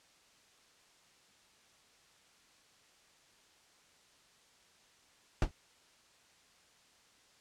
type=noise with exponential decay; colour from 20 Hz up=brown; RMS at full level=-20 dBFS; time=5.42-5.51 s; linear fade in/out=2 ms; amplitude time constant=19 ms; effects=white hiss -65 dBFS RMS until 7.4 s + low-pass 7000 Hz 12 dB/octave